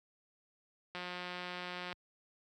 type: click train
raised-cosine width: 0.3 ms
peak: -26 dBFS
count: 176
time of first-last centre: 0.95-1.928 s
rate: 179 Hz
effects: high-pass 60 Hz 12 dB/octave